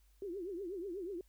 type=tone with vibrato; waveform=sine; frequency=370 Hz; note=F#4; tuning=in tune; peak=-39 dBFS; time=0.22-1.21 s; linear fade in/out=2 ms; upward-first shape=triangle; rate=8.2 Hz; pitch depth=220 cents each way; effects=added 50 Hz sine -64 dBFS peak until 1.28 s + white hiss -75 dBFS RMS until 1.28 s